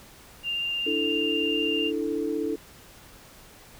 sine tone with vibrato, 2794 Hz, F7, in tune, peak -26 dBFS, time 0.43-1.92 s, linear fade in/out 50 ms, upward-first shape triangle, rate 16 Hz, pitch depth 12 cents each way
sine chord, D suspended second, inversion none, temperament equal, 293.7 / 329.6 / 440 Hz, D4 / E4 / A4, 0 / 0 / 0 cents, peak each -30 / -30 / -29 dBFS, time 0.86-2.56 s, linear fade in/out 10 ms
effects pink hiss -50 dBFS RMS until 3.79 s

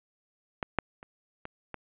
clicks, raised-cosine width 0.5 ms, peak -15 / -9 / -30 / -23 / -22 dBFS, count 5, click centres 0.628 / 0.787 / 1.029 / 1.454 / 1.743 s, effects resampled to 8000 Hz + 8-bit

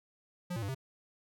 square tone with pitch steps, 177.7 / 115.2 / 99 / 132.8 Hz, F3 / A#2 / G2 / C3, +30 / -20 / +18 / +26 cents, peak -35 dBFS, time 0.5-0.748 s, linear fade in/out 10 ms, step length 62 ms, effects none

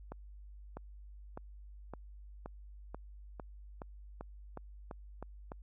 accelerating click train, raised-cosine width 1 ms, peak -29 dBFS, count 13, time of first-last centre 0.12-5.519 s, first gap 650 ms, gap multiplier 0.93, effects added 50 Hz sine -49 dBFS peak until 5.62 s

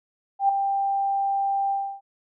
sine tone with ADSR envelope, 790 Hz, G5, 13 cents sharp, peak -14 dBFS, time 0.39-2.01 s, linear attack 100 ms, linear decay 4 ms, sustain -7 dB, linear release 300 ms, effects none

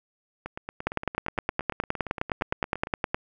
two click trains, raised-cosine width 0.5 ms, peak -19 / -9 dBFS, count 22 / 23, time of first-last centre 0.46-2.871 / 0.87-3.145 s, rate 8.71 / 9.67 Hz, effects none

